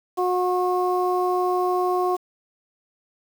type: harmonic tone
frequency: 362.6 Hz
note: F#4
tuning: 35 cents flat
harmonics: 1 / 2 / 3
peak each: -22 / -24 / -26 dBFS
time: 0.17-2.17 s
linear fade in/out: 20 ms
effects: 7-bit